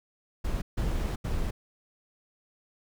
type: noise bursts at uneven times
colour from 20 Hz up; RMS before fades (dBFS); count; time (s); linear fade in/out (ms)
brown; -29; 3; 0.44-0.62 / 0.77-1.16 / 1.24-1.51; 10
effects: none